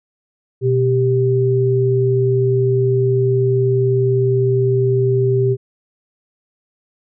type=tone pair together; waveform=sine; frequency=124.15 / 392 Hz; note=B2 / G4; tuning=+9 / 0 cents; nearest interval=octave + minor sixth; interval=1991 cents; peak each=-15 dBFS; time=0.61-5.57 s; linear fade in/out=50 ms; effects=none